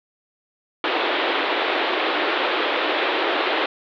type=band-pass noise; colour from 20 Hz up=pink; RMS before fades=-22 dBFS; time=0.84-3.66 s; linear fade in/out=2 ms; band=310 to 3800 Hz; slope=48 dB/octave; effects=none